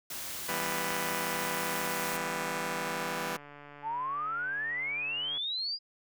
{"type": "noise", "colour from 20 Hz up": "white", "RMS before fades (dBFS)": -39, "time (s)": [0.1, 2.17], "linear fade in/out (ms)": 5}
{"type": "chord", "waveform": "5% pulse", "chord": "E minor", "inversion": "none", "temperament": "just", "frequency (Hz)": [164.81, 197.78, 247.2], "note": ["E3", "G3", "B3"], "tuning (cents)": [0, 16, 2], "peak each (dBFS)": -26, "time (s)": [0.48, 3.37], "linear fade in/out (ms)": 10}
{"type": "click train", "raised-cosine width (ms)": 0.5, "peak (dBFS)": -34, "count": 473, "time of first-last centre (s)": [2.12, 5.375], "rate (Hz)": 145}
{"type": "exponential sweep", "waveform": "sine", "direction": "up", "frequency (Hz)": [854, 4930], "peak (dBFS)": -31, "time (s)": [3.82, 5.79], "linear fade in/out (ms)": 50}
{"effects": []}